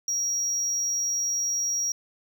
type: tone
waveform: triangle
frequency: 5670 Hz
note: F8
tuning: 25 cents sharp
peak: -23 dBFS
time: 0.08-1.92 s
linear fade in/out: 2 ms
effects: none